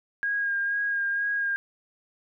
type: tone with vibrato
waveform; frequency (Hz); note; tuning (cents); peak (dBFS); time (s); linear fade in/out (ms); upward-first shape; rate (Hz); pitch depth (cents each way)
sine; 1626; G#6; -37; -24; 0.23-1.56; 0; sine; 2.1; 21
effects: none